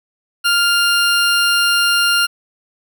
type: tone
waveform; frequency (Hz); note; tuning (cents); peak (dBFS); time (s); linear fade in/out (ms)
20% pulse; 1400; F6; +4; -7; 0.44-2.27; 20
effects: none